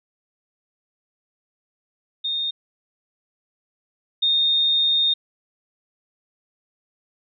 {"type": "tone pair in turn", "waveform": "sine", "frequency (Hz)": [3674, 3674], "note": ["A#7", "A#7"], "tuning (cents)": [-26, -26], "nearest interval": "unison", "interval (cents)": 0, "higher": "neither", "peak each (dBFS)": [-22, -16], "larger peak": "second", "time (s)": [[2.24, 2.51], [4.22, 5.14]], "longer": "second", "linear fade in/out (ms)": 10, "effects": []}